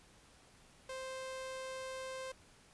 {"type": "tone", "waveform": "sawtooth", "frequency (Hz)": 523.3, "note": "C5", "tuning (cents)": 0, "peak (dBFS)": -38, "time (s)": [0.89, 2.32], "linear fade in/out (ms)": 5, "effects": ["pink hiss -63 dBFS RMS until 2.73 s", "resampled to 24000 Hz"]}